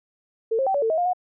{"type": "tone with pitch steps", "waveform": "sine", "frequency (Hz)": [449.2, 535, 772, 568, 449.4, 637, 706, 727], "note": ["A4", "C5", "G5", "C#5", "A4", "D#5", "F5", "F#5"], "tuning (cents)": [36, 38, -27, 42, 37, 41, 19, -31], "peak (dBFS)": -19, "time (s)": [0.51, 1.134], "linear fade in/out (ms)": 10, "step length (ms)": 78, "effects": []}